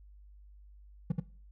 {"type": "tone with echo", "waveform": "triangle", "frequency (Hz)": 162.6, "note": "E3", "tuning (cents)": -23, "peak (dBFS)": -23, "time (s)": [1.1, 1.12], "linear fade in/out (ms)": 5, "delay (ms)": 80, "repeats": 1, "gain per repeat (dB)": -2, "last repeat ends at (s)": 1.2, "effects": ["noise-tail reverb RT60 0.4 s tail -18 dB re dry", "added 50 Hz sine -52 dBFS peak until 1.51 s"]}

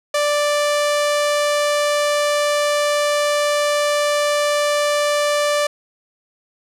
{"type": "tone with low-pass filter", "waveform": "sawtooth", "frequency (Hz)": 587.3, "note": "D5", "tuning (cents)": 0, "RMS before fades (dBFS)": -18, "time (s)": [0.14, 5.67], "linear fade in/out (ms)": 5, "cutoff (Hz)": 10000, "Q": 0.85, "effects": []}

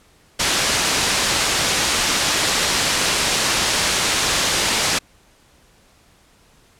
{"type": "low-pass noise", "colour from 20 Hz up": "white", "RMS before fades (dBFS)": -19, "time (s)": [0.39, 4.99], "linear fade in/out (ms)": 10, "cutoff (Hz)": 6600, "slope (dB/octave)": 12, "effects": ["pink hiss -54 dBFS RMS until 6.79 s", "low-pass 11000 Hz 12 dB/octave"]}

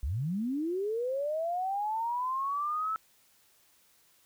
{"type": "linear sweep", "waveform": "sine", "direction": "up", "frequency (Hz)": [55.6, 1318.5], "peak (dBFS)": -29, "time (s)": [0.03, 2.96], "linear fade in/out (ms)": 0, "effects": ["white hiss -65 dBFS RMS until 4.25 s"]}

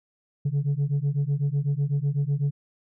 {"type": "beating tone pair", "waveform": "sine", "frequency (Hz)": [138.59, 146.59], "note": ["C#3", "D3"], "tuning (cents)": [0, -3], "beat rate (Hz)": 8, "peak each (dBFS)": -23, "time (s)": [0.45, 2.51], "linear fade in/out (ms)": 10, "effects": ["tanh soft clip ceiling -19 dBFS"]}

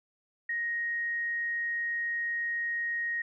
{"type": "tone", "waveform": "sine", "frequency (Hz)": 1874, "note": "A#6", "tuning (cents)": 9, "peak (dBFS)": -29, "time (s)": [0.49, 3.22], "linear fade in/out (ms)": 5, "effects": []}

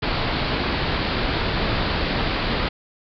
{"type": "low-pass noise", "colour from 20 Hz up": "pink", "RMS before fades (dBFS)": -23, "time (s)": [0.02, 2.69], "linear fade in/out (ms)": 10, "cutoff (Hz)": 4800, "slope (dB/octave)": 96, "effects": []}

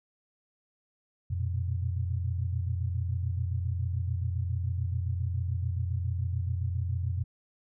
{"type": "tone cluster", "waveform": "sine", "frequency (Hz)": [88, 116.4, 123.5], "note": ["F2", "A#2", "B2"], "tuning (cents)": [14, -2, 0], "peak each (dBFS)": [-29, -35, -36], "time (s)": [1.3, 7.24], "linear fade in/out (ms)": 10, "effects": []}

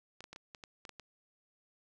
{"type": "clicks", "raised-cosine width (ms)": 0.2, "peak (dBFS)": -30, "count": 9, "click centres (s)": [0.206, 0.241, 0.33, 0.361, 0.548, 0.638, 0.852, 0.893, 0.997], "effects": []}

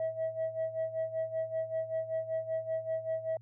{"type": "tone with tremolo", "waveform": "sine", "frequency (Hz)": 645, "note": "E5", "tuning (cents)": -38, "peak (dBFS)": -27, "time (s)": [0, 3.37], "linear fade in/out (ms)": 2, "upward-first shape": "sine", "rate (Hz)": 5.2, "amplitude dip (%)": 80, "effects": ["tanh soft clip ceiling -27 dBFS", "added 114 Hz sine -52 dBFS peak until 3.41 s"]}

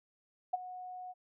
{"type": "tone with ADSR envelope", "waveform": "sine", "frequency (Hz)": 732, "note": "F#5", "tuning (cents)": -19, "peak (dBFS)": -26, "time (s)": [0.53, 1.14], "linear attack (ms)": 10, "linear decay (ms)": 21, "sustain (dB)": -16, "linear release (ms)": 34, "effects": []}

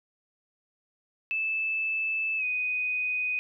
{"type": "tone with pitch glide", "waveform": "sine", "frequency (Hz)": [2627, 2494], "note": ["E7", "D#7"], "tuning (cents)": [-7, 3], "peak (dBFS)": -26, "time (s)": [1.31, 3.39], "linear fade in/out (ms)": 0, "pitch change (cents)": -90, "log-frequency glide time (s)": [2.37, 2.44], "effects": []}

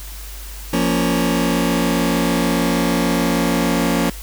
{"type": "chord", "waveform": "sawtooth", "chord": "Bb minor", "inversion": "second", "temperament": "just", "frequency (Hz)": [174.81, 233.1, 279.7], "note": ["F3", "Bb3", "Db4"], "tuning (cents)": [2, 0, 16], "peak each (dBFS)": -16, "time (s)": [0.73, 4.1], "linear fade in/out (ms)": 5, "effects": ["added 50 Hz sine -31 dBFS peak until 4.22 s", "white hiss -37 dBFS RMS until 4.22 s"]}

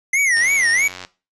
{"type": "tone with vibrato", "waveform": "square", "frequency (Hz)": 2035, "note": "C7", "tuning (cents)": -49, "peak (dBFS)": -15, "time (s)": [0.13, 0.88], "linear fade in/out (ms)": 5, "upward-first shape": "sine", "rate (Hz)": 3.1, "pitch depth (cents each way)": 190}
{"type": "click train", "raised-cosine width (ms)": 0.2, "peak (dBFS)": -15, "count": 63, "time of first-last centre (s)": [0.37, 1.049], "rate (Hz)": 91.3}
{"effects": ["noise-tail reverb RT60 0.3 s tail -17 dB re dry", "resampled to 24000 Hz"]}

